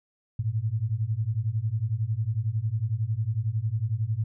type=beating tone pair; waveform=sine; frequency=104.4 / 115.4 Hz; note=G#2 / A#2; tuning=+10 / -17 cents; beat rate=11 Hz; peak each=-28 / -27 dBFS; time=0.39-4.24 s; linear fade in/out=5 ms; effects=none